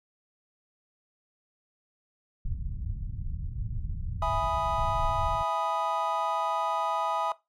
pink low-pass noise, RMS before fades -33 dBFS, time 2.45-5.43 s, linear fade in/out 5 ms, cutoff 130 Hz, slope 24 dB/octave
triangle chord, E major seventh, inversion none, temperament equal, 659.3 / 830.6 / 987.8 / 1244.5 Hz, E5 / G#5 / B5 / D#6, 0 / 0 / 0 / 0 cents, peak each -30 dBFS, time 4.22-7.32 s, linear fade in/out 2 ms
effects noise-tail reverb RT60 0.2 s tail -18 dB re dry

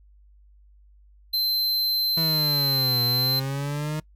square tone, 4100 Hz, C8, 36 cents flat, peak -22 dBFS, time 1.33-3.4 s, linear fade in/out 10 ms
40% pulse linear two-way sweep, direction down then up, 164.81 to 119.7 to 155 Hz, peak -25 dBFS, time 2.17-4 s, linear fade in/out 5 ms, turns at 3.03 s
effects noise-tail reverb RT60 0.1 s tail -23 dB re dry + added 50 Hz sine -51 dBFS peak until 4.15 s

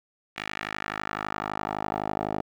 10% pulse tone with band-pass filter sweep, 51.91 Hz, G#1, in tune, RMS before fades -32 dBFS, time 0.36-2.42 s, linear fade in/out 10 ms, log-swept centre 2300 to 580 Hz, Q 1.7, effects none

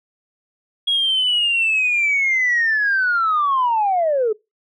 sine linear sweep, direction down, 3322 to 414.4 Hz, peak -14 dBFS, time 0.87-4.33 s, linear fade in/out 10 ms, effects noise-tail reverb RT60 0.2 s tail -22 dB re dry + tanh soft clip ceiling -11 dBFS

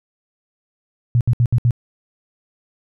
sine tone bursts, 120 Hz, B2, 49 cents flat, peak -11 dBFS, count 5, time 1.15-1.708 s, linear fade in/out 0 ms, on 58 ms, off 67 ms, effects none

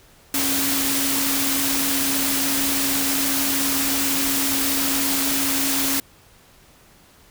sine tone in noise, 274.6 Hz, C#4, 16 cents flat, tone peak -26 dBFS, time 0.34-6 s, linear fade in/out 2 ms, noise white, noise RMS -22 dBFS, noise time 0.34-6 s, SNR -7 dB, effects pink hiss -52 dBFS RMS until 7.3 s

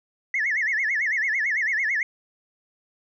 sine tone with vibrato, 1935 Hz, B6, 36 cents flat, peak -20 dBFS, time 0.34-2.03 s, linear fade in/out 2 ms, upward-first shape sine, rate 9 Hz, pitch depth 220 cents each way, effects tanh soft clip ceiling -17 dBFS

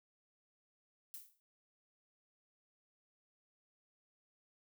violet noise with exponential decay, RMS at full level -45 dBFS, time 1.14-1.4 s, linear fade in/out 0 ms, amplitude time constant 56 ms, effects none

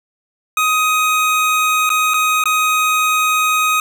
25% pulse tone with dropouts, 1254 Hz, D#6, 13 cents sharp, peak -9 dBFS, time 0.57-3.8 s, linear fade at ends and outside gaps 2 ms, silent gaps 1.893-1.901 / 2.137-2.141 / 2.439-2.456 s, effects none

